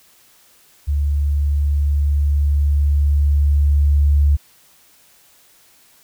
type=tone with level ramp; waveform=sine; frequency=72.2 Hz; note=D2; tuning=29 cents flat; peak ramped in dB=-15 to -10 dBFS; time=0.87-4.37 s; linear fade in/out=20 ms; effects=white hiss -52 dBFS RMS until 6.03 s